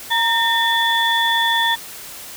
sine tone cluster, 930 / 1819 / 3455 Hz, A#5 / A#6 / A7, -4 / -43 / -32 cents, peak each -19 dBFS, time 0.1-1.76 s, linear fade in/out 20 ms, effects white hiss -35 dBFS RMS until 2.36 s

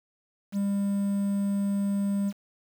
triangle tone with quantisation, 200 Hz, G3, 35 cents sharp, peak -22 dBFS, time 0.52-2.33 s, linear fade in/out 50 ms, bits 8, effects none

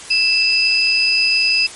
sine tone pair together, 2640 / 4984 Hz, E7 / D#8, +2 / +2 cents, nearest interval major seventh, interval 1100 cents, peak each -15 dBFS, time 0.1-1.67 s, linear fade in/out 10 ms, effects white hiss -34 dBFS RMS until 1.75 s + MP3 48 kbps

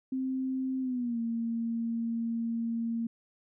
sine tone with pitch glide, 261.6 to 230.4 Hz, C4 to A#3, 0 to -20 cents, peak -29 dBFS, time 0.12-3.07 s, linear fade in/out 5 ms, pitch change -220 cents, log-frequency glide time 0.81-1.19 s, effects none

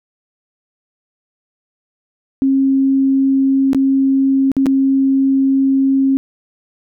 sine tone with dropouts, 269.7 Hz, C#4, 47 cents flat, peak -10 dBFS, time 2.42-6.17 s, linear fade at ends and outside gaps 0 ms, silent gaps 3.732-3.747 / 4.517-4.567 / 4.659-4.666 s, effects none

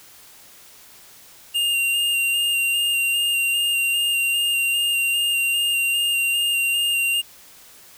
square tone with vibrato, 2794 Hz, F7, in tune, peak -19 dBFS, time 1.54-7.22 s, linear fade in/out 20 ms, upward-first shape square, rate 2.5 Hz, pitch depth 17 cents each way, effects white hiss -47 dBFS RMS until 7.97 s

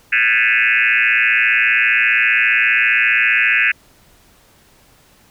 sine tone with frequency modulation, 2098 Hz, C7, 4 cents sharp, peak -11 dBFS, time 0.12-3.72 s, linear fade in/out 10 ms, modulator 115 Hz, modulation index 4.9, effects pink hiss -51 dBFS RMS until 5.3 s

